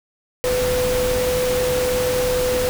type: tone in noise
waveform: sine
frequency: 501 Hz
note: B4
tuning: 25 cents sharp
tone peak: -18 dBFS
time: 0.44-2.69 s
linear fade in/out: 0 ms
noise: pink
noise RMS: -25 dBFS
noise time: 0.44-2.69 s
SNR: +4 dB
effects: none